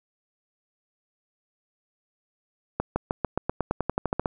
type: accelerating click train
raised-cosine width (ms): 1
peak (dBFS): -10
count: 15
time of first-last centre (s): 2.8-4.258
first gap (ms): 160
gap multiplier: 0.93
effects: none